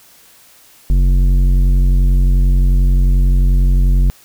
triangle tone with tanh clipping, 45.67 Hz, F#1, 22 cents flat, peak -10 dBFS, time 0.9-4.1 s, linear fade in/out 0 ms, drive 15 dB, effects white hiss -46 dBFS RMS until 4.24 s

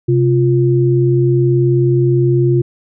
sine tone pair together, 130.81 / 349.7 Hz, C3 / F4, 0 / +2 cents, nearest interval octave + perfect fourth, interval 1702 cents, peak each -11 / -13 dBFS, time 0.08-2.62 s, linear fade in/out 10 ms, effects none

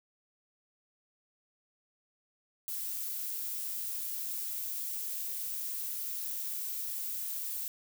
violet noise, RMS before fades -37 dBFS, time 2.68-7.68 s, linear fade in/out 0 ms, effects none

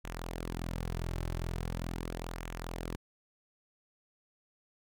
sawtooth tone with flanger, 42.45 Hz, F1, 48 cents flat, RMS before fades -38 dBFS, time 0.04-2.96 s, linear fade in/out 10 ms, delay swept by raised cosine 0.21 to 4.21 ms, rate 0.41 Hz, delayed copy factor -0.5, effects none

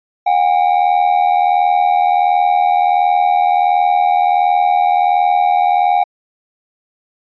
triangle ring-modulated tone, 763 Hz, G5, 47 cents flat, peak -5 dBFS, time 0.26-6.04 s, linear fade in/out 10 ms, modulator 40.7 Hz, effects resampled to 11025 Hz

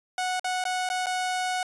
sawtooth tone with dropouts, 736 Hz, F#5, 9 cents flat, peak -22 dBFS, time 0.18-1.63 s, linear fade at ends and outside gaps 2 ms, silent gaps 0.396-0.444 / 0.64-0.652 / 0.89-0.9 / 1.06-1.067 s, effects resampled to 24000 Hz

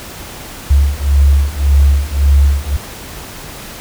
sine beating tone pair, 69.3 / 71.1 Hz, C#2 / C#2, 0 / +45 cents, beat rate 1.8 Hz, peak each -11 / -10 dBFS, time 0.7-2.77 s, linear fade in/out 10 ms, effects pink hiss -30 dBFS RMS until 3.8 s

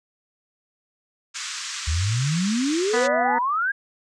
white band-pass noise, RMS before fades -32 dBFS, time 1.34-3.08 s, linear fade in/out 20 ms, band 1100 to 7700 Hz, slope 48 dB/octave
sine exponential sweep, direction up, 73 to 1661.2 Hz, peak -20 dBFS, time 1.87-3.72 s, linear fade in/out 10 ms
harmonic tone, 246.6 Hz, B3, 2 cents flat, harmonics 1 / 2 / 3 / 4 / 5 / 6 / 7 / 8, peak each -30 / -30 / -30 / -30 / -30 / -30 / -30 / -30 dBFS, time 2.93-3.39 s, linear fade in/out 10 ms
effects none

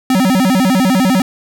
square tone with vibrato, 220 Hz, A3, in tune, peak -10 dBFS, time 0.1-1.22 s, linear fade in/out 2 ms, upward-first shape square, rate 10 Hz, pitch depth 280 cents each way, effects none

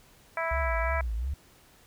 harmonic tone, 329.1 Hz, E4, 3 cents flat, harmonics 2 / 3 / 4 / 5 / 6 / 7, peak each -32 / -34 / -35 / -36 / -37 / -37 dBFS, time 0.37-1.01 s, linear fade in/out 2 ms
sine tone with vibrato, 61.74 Hz, B1, in tune, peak -28 dBFS, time 0.51-1.34 s, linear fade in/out 5 ms, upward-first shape triangle, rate 2.8 Hz, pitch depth 260 cents each way
effects pink hiss -58 dBFS RMS until 1.86 s

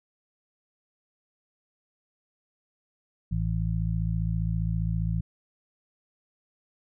harmonic tone, 55 Hz, A1, in tune, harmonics 1 / 2 / 3, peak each -29 / -29 / -29 dBFS, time 3.31-5.21 s, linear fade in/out 10 ms, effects none

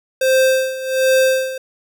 square tone with tremolo, 523.3 Hz, C5, in tune, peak -11 dBFS, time 0.21-1.58 s, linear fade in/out 5 ms, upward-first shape sine, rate 1.3 Hz, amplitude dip 80%, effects none

